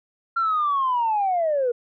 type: linear sweep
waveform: sine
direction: down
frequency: 1380 to 466.2 Hz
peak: -18 dBFS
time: 0.36-1.72 s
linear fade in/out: 10 ms
effects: tanh soft clip ceiling -15 dBFS